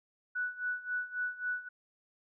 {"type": "tone with tremolo", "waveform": "sine", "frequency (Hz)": 1480, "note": "F#6", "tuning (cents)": 0, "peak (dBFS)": -30, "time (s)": [0.35, 1.69], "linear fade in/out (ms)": 10, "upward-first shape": "sine", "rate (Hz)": 3.7, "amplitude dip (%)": 85, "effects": []}